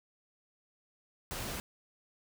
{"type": "noise", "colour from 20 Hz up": "pink", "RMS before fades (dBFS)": -39, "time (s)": [1.31, 1.6], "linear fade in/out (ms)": 0, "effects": []}